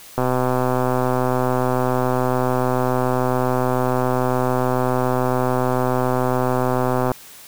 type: click train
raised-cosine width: 1 ms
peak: -6 dBFS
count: 882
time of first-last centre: 0.18-7.117 s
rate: 127 Hz
effects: white hiss -42 dBFS RMS until 7.47 s